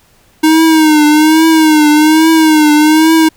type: tone with vibrato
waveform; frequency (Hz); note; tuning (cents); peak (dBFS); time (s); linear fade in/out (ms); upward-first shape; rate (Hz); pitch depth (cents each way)
square; 311.1; D#4; 0; -5; 0.43-3.29; 10; triangle; 1.2; 77
effects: pink hiss -49 dBFS RMS until 3.36 s